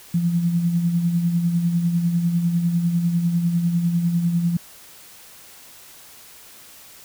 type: tone with tremolo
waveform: sine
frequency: 171.3 Hz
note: F3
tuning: 33 cents flat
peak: -15 dBFS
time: 0.14-4.57 s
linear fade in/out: 5 ms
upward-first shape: sine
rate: 10 Hz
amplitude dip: 50%
effects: white hiss -45 dBFS RMS until 7.04 s